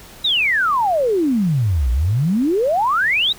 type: exponential two-way sweep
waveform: sine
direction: down then up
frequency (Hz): 3951 to 57.1 to 3951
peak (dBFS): -14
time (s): 0.24-3.33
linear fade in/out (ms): 10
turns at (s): 1.91
effects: pink hiss -41 dBFS RMS until 3.38 s